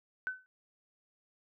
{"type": "tone with exponential decay", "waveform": "sine", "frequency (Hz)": 1513, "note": "F#6", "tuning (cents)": 38, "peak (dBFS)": -29, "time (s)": [0.27, 0.46], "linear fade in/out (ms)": 0, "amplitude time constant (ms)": 40, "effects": []}